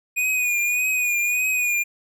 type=tone with vibrato; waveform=square; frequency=2465 Hz; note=D#7; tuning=17 cents flat; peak=-20 dBFS; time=0.16-1.84 s; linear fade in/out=20 ms; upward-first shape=triangle; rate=1.7 Hz; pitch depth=53 cents each way; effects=none